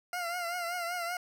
20% pulse tone with vibrato, 698.5 Hz, F5, in tune, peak -28 dBFS, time 0.13-1.17 s, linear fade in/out 2 ms, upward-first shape triangle, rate 5.2 Hz, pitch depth 73 cents each way, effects none

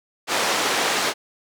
pink band-pass noise, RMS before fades -22 dBFS, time 0.27-1.14 s, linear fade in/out 50 ms, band 440 to 7000 Hz, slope 12 dB/octave, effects none

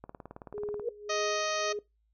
click train, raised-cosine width 1 ms, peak -29 dBFS, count 15, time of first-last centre 0.04-0.797 s, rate 18.5 Hz
sine tone with tremolo, 415.3 Hz, G#4, in tune, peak -32 dBFS, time 0.54-1.79 s, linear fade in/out 2 ms, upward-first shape sine, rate 1.8 Hz, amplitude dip 85%
sine tone with exponential growth, 473 Hz, A#4, 25 cents sharp, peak -24 dBFS, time 0.78-0.89 s, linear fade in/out 5 ms, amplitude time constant 23 ms
harmonic tone, 625 Hz, D#5, 8 cents sharp, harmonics 1 / 2 / 3 / 4 / 5 / 6 / 7 / 8 / 9 / 10, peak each -33 / -34 / -39 / -40 / -42 / -43 / -42 / -46 / -42 / -43 dBFS, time 1.09-1.73 s, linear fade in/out 10 ms
effects noise-tail reverb RT60 0.2 s tail -21 dB re dry + added 54 Hz sine -69 dBFS peak until 2.13 s

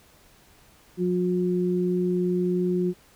sine tone pair together, 179.7 / 359.4 Hz, F3 / F4, +50 / +50 cents, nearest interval octave, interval 1200 cents, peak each -24 dBFS, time 0.97-2.94 s, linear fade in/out 50 ms, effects pink hiss -56 dBFS RMS until 3.15 s

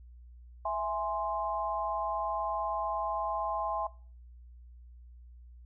sine chord, E augmented, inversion none, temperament equal, 659.3 / 830.6 / 1046.5 Hz, E5 / G#5 / B#5, 0 / 0 / 0 cents, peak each -34 dBFS, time 0.65-3.87 s, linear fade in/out 5 ms, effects noise-tail reverb RT60 0.4 s tail -20 dB re dry + added 60 Hz sine -49 dBFS peak until 5.65 s

